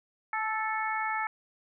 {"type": "harmonic tone with a mistuned harmonic", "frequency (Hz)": 439, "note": "A4", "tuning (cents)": -4, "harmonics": [2, 3, 4, 5], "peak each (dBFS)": [-32, -34, -35, -36], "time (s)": [0.33, 1.27], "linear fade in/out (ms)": 2, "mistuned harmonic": 2, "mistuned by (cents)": -15, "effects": []}